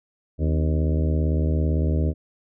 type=harmonic tone with a mistuned harmonic; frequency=77.78 Hz; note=D#2; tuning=in tune; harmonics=1 / 2 / 3 / 4 / 5 / 6 / 7 / 8; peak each=-20 / -26 / -30 / -32 / -34 / -36 / -37 / -38 dBFS; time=0.38-2.14 s; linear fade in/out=50 ms; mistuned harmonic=3; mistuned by=+100 cents; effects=none